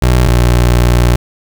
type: tone pair in turn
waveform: 25% pulse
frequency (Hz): 61.74 / 60.12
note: B1 / B1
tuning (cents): 0 / -46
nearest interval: unison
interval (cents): 46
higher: first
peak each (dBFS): -3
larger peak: neither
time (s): 0.02-0.27 / 0.27-1.16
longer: second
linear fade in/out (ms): 5
effects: 7-bit